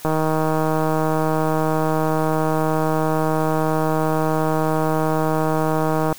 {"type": "click train", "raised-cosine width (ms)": 1, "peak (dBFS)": -7, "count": 955, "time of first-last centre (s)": [0.05, 6.126], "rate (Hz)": 157, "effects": ["white hiss -41 dBFS RMS until 6.18 s"]}